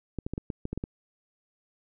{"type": "clicks", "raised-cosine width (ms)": 3, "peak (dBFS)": -19, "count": 9, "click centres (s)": [0.187, 0.265, 0.336, 0.379, 0.502, 0.654, 0.73, 0.776, 0.839], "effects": []}